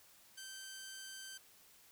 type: tone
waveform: 10% pulse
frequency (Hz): 1554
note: G6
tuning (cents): -16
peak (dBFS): -39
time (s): 0.37-1.38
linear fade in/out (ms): 10
effects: white hiss -64 dBFS RMS until 1.91 s